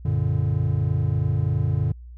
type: chord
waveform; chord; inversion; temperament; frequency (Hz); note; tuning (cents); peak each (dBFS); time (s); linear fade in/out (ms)
triangle; Gb augmented; none; just; 92.5 / 115.62 / 144.53; Gb2 / Bb2 / D3; 0 / -14 / -27; -22; 0.05-1.92; 5
effects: added 60 Hz sine -38 dBFS peak until 2.17 s